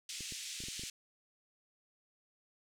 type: band-pass noise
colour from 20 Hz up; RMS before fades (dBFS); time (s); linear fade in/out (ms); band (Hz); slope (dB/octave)
white; -44; 0.09-0.9; 2; 2300 to 8000; 24
type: clicks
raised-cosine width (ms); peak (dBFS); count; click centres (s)
3; -36; 7; 0.207 / 0.323 / 0.604 / 0.638 / 0.685 / 0.795 / 0.836
effects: none